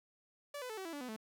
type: tone with pitch steps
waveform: sawtooth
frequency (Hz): 577 / 502.3 / 437.3 / 380.7 / 331.4 / 288.5 / 251.2 / 218.6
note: D5 / B4 / A4 / F#4 / E4 / D4 / B3 / A3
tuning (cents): -31 / +29 / -11 / +49 / +9 / -31 / +30 / -11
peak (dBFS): -38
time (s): 0.54-1.164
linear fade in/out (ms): 5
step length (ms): 78
effects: none